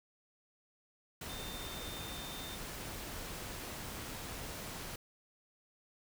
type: tone in noise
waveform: sine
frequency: 3611 Hz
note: A7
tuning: 44 cents sharp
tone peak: -48 dBFS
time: 1.29-2.56 s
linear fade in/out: 5 ms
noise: pink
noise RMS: -44 dBFS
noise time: 1.21-4.96 s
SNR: -7 dB
effects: none